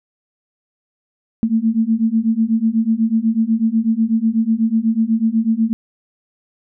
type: beating tone pair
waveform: sine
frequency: 220 / 228.1 Hz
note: A3 / A#3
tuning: 0 / -37 cents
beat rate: 8.1 Hz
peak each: -17 / -16 dBFS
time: 1.43-5.73 s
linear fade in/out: 0 ms
effects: none